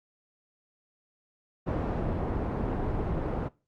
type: low-pass noise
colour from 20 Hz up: pink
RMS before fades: -30 dBFS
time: 1.66-3.49 s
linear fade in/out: 20 ms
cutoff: 790 Hz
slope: 12 dB/octave
effects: noise-tail reverb RT60 0.3 s tail -21 dB re dry + Opus 48 kbps

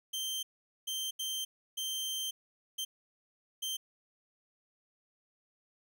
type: tone bursts at uneven times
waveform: sawtooth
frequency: 3136 Hz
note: G7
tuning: in tune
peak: -31 dBFS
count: 6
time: 0.13-0.43 / 0.87-1.11 / 1.19-1.45 / 1.77-2.31 / 2.78-2.85 / 3.62-3.77 s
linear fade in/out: 10 ms
effects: none

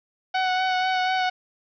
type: tone with vibrato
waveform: sawtooth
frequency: 744 Hz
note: F#5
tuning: 9 cents sharp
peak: -17 dBFS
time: 0.34-1.3 s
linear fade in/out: 10 ms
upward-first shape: sine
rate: 4.1 Hz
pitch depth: 18 cents each way
effects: resampled to 11025 Hz + 8-bit

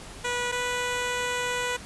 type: tone pair in turn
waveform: 10% pulse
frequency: 488.3 / 492.3 Hz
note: B4 / B4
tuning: -20 / -6 cents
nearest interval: unison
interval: 14 cents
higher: second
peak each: -18 dBFS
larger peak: neither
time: 0.24-0.52 / 0.52-1.77 s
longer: second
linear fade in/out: 10 ms
effects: pink hiss -43 dBFS RMS until 1.85 s + resampled to 24000 Hz

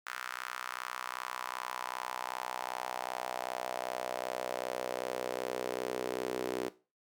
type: tone with high-pass filter sweep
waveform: sawtooth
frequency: 62.6 Hz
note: B1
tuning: 24 cents sharp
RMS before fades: -38 dBFS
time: 0.06-6.69 s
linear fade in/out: 10 ms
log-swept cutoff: 1400 to 380 Hz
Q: 3.1
effects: noise-tail reverb RT60 0.3 s tail -17 dB re dry

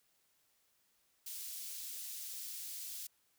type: high-pass noise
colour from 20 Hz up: white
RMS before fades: -45 dBFS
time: 1.26-3.07 s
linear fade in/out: 5 ms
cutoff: 4000 Hz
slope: 12 dB/octave
effects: white hiss -75 dBFS RMS until 3.38 s

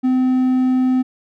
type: tone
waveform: triangle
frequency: 256.4 Hz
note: C4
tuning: 35 cents flat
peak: -11 dBFS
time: 0.03-1.03 s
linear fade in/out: 20 ms
effects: none

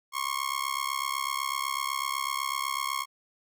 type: tone with amplitude modulation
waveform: sawtooth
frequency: 1086 Hz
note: C#6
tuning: 36 cents flat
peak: -21 dBFS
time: 0.12-3.06 s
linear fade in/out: 50 ms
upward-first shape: sine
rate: 68 Hz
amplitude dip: 95%
effects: none

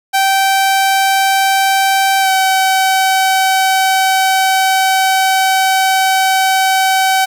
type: tone with pitch glide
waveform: sawtooth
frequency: 776 to 763.1 Hz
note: G5 to G5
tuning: -18 to -47 cents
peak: -6 dBFS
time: 0.13-7.26 s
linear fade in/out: 20 ms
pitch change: -29 cents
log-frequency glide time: 2.2-2.3 s
effects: none

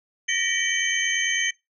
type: tone cluster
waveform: sine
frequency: 1839 / 1928 / 2297 / 3067 / 6310 Hz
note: A#6 / B6 / D7 / G7 / G8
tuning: -24 / -42 / -39 / -38 / +10 cents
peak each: -28 dBFS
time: 0.28-1.51 s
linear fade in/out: 10 ms
effects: noise-tail reverb RT60 0.2 s tail -22 dB re dry

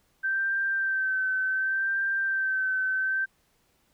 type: tone with vibrato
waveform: sine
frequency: 1554 Hz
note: G6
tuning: 16 cents flat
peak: -24 dBFS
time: 0.23-3.26 s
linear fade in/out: 20 ms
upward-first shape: sine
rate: 0.68 Hz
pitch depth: 30 cents each way
effects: pink hiss -68 dBFS RMS until 3.93 s

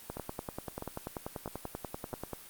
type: two click trains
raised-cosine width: 1 ms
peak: -22 / -24 dBFS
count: 24 / 4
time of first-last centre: 0.1-2.333 / 0.17-2.131 s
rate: 10.3 / 1.53 Hz
effects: white hiss -51 dBFS RMS until 2.49 s + Opus 32 kbps

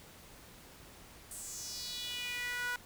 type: tone with high-pass filter sweep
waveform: sawtooth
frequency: 489.4 Hz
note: B4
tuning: 16 cents flat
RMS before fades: -40 dBFS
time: 1.31-2.76 s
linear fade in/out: 2 ms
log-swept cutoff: 9100 to 1300 Hz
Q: 3.8
effects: pink hiss -55 dBFS RMS until 2.85 s

